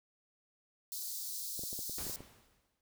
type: high-pass noise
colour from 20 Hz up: white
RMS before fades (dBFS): -41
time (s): 0.92-2.16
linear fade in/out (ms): 0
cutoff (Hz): 4000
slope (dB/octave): 48
type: clicks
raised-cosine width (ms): 2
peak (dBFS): -34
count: 9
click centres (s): 1.593 / 1.636 / 1.73 / 1.791 / 1.896 / 1.984 / 2.067 / 2.097 / 2.206
type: noise with exponential decay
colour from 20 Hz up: pink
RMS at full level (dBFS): -45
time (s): 1.98-2.81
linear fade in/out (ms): 1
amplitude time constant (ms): 180
effects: none